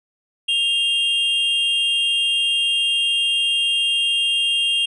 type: tone pair together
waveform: triangle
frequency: 2794 / 3221 Hz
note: F7 / G7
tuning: 0 / +46 cents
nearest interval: major second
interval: 246 cents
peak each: -18 dBFS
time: 0.48-4.86 s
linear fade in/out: 10 ms
effects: resampled to 24000 Hz